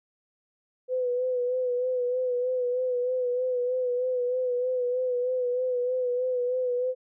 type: tone with vibrato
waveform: sine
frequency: 500 Hz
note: B4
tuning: 21 cents sharp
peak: -24 dBFS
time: 0.88-6.95 s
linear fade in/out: 50 ms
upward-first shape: sine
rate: 3.2 Hz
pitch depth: 39 cents each way
effects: none